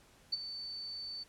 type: tone with ADSR envelope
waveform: sine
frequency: 4527 Hz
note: C#8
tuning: 36 cents sharp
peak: -28 dBFS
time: 0.32-1.24 s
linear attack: 13 ms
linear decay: 26 ms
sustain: -12 dB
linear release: 15 ms
effects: pink hiss -63 dBFS RMS until 1.28 s + low-pass 11000 Hz 12 dB/octave